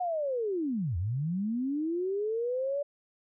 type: linear two-way sweep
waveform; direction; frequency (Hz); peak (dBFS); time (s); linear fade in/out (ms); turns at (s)
sine; down then up; 739 to 80 to 581; -28; 0-2.83; 10; 0.97
effects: none